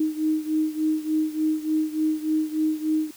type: beating tone pair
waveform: sine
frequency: 310.3 / 313.7 Hz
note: D#4 / D#4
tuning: -5 / +14 cents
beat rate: 3.4 Hz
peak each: -23 / -26 dBFS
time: 0-3.11 s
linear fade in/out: 5 ms
effects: white hiss -48 dBFS RMS until 3.16 s